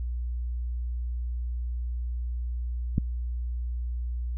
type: click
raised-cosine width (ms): 5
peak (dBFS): -10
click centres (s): 2.981
effects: added 60 Hz sine -28 dBFS peak until 4.37 s

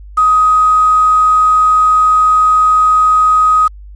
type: tone with quantisation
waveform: sine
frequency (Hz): 1257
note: D#6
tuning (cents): +17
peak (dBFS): -6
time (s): 0.17-3.68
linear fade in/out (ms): 10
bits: 5
effects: added 50 Hz sine -30 dBFS peak until 3.95 s + resampled to 24000 Hz

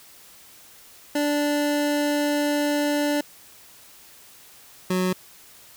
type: tone pair in turn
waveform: 25% pulse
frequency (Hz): 292.7 / 184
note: D4 / F#3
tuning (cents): -6 / -9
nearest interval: minor sixth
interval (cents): 803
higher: first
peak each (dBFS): -17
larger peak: neither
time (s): 1.15-3.21 / 4.9-5.13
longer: first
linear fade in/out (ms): 5
effects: white hiss -49 dBFS RMS until 5.76 s

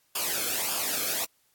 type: noise with flanger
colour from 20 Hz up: white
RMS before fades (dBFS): -29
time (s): 0.15-1.25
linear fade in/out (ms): 5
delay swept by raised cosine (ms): 0.5 to 1.07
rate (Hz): 1.7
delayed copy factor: -0.7
effects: white hiss -68 dBFS RMS until 1.54 s + AAC 64 kbps

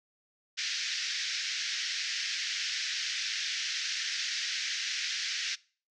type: band-pass noise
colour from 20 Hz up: white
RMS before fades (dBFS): -34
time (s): 0.57-5.56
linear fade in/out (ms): 20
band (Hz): 1600 to 6000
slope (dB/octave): 48
effects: noise-tail reverb RT60 0.4 s tail -22 dB re dry

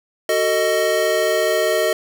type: chord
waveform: square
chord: D# diminished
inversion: first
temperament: just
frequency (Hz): 373.4 / 448 / 622.3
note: F#4 / A4 / D#5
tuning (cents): +16 / +31 / 0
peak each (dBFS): -24 / -22 / -19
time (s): 0.29-1.93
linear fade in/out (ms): 2
effects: none

